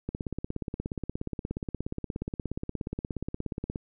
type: click train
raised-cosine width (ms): 3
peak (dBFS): -19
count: 63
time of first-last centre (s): 0.09-3.759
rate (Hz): 16.9
effects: none